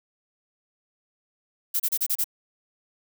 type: noise bursts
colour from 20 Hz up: violet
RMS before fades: -24 dBFS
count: 6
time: 1.74-2.243 s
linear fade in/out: 10 ms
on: 58 ms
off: 31 ms
effects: none